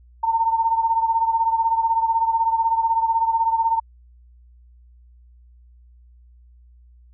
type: beating tone pair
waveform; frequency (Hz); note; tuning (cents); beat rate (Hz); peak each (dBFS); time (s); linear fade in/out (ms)
sine; 905 / 921; A5 / A#5; +48 / -21; 16; -18 / -23; 0.23-3.8; 10
effects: added 60 Hz sine -47 dBFS peak until 7.13 s